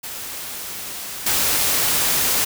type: noise with level steps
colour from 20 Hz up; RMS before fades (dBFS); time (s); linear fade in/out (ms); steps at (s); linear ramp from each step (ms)
white; -31 / -19; 0.03-2.45; 10; 1.26; 5
effects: none